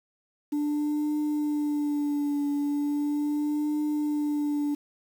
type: tone with vibrato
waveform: sine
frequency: 293.7 Hz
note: D4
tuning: in tune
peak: -22 dBFS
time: 0.52-4.75 s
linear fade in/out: 10 ms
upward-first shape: triangle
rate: 0.38 Hz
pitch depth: 39 cents each way
effects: tanh soft clip ceiling -23 dBFS + 8-bit